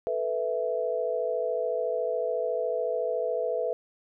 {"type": "chord", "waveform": "sine", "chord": "A suspended second", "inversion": "none", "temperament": "equal", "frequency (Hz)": [440, 493.9, 659.3], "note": ["A4", "B4", "E5"], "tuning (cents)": [0, 0, 0], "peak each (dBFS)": [-32, -29, -30], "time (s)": [0.07, 3.73], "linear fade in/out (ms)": 0, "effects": []}